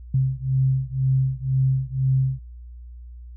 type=beating tone pair; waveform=sine; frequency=131.4 / 133.4 Hz; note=C3 / C3; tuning=+8 / +34 cents; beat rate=2 Hz; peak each=-21 / -22 dBFS; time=0.14-2.39 s; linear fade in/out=5 ms; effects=added 60 Hz sine -37 dBFS peak until 3.36 s